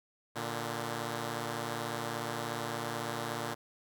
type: tone pair together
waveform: 5% pulse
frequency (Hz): 116.54 / 147.86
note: A#2 / D3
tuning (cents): 0 / +12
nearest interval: major third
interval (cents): 412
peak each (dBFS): -25 / -28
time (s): 0.35-3.55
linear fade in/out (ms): 20
effects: none